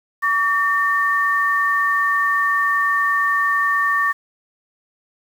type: tone pair together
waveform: sine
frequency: 1142 / 1812.8 Hz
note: D6 / A#6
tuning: -49 / -49 cents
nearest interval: minor sixth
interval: 800 cents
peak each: -18 dBFS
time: 0.22-4.13 s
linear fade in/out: 20 ms
effects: 7-bit